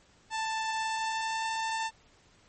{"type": "tone with pitch glide", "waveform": "sawtooth", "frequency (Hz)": [884, 892.7], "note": ["A5", "A5"], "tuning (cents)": [8, 25], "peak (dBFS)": -26, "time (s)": [0.3, 1.91], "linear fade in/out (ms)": 50, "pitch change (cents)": 17, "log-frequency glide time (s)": [0.8, 1.48], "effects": ["pink hiss -62 dBFS RMS until 2.48 s", "MP3 32 kbps"]}